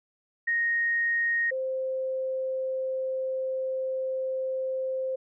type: tone pair in turn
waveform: sine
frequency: 1864.7 / 523.3 Hz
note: A#6 / C5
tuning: 0 / 0 cents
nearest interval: octave + minor seventh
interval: 2200 cents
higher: first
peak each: -23 / -27 dBFS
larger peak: first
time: 0.47-1.51 / 1.51-5.16 s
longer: second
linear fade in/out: 10 ms
effects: none